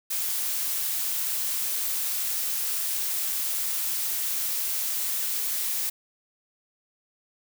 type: noise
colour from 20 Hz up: blue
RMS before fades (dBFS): -28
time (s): 0.1-5.9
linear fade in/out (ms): 10
effects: none